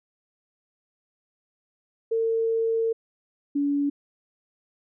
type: tone pair in turn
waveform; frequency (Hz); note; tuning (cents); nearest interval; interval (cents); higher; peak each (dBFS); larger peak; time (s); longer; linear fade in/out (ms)
sine; 452.8 / 285.2; A4 / C#4; +50 / +49; minor sixth; 801; first; -21; neither; 2.11-2.93 / 3.55-3.9; first; 10
effects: none